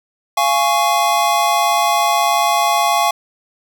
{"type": "chord", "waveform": "square", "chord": "Db major", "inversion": "first", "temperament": "just", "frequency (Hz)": [693, 831.5, 1108.7], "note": ["F5", "Ab5", "Db6"], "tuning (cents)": [-14, 2, 0], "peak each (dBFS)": -18, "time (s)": [0.37, 3.11], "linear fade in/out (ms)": 5, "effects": []}